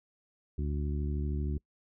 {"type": "harmonic tone", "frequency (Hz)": 73, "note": "D2", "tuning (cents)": -10, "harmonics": [1, 2, 3, 4, 5], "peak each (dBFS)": [-31, -37, -41, -43, -44], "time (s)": [0.58, 1.58], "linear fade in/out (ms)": 5, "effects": ["noise-tail reverb RT60 0.1 s tail -25 dB re dry"]}